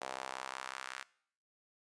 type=tone with high-pass filter sweep; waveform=sawtooth; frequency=65.41 Hz; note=C2; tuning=in tune; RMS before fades=-44 dBFS; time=0.01-1.03 s; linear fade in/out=5 ms; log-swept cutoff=680 to 1500 Hz; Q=1.6; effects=noise-tail reverb RT60 0.6 s tail -21 dB re dry + resampled to 22050 Hz